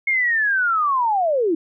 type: linear sweep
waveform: sine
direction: down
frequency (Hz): 2172 to 303.7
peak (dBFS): -16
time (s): 0.07-1.55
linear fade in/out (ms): 5
effects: none